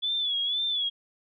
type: tone with vibrato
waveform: sine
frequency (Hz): 3427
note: A7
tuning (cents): -46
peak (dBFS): -25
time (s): 0.02-0.9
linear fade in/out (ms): 20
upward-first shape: sine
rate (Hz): 2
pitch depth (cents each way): 78
effects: none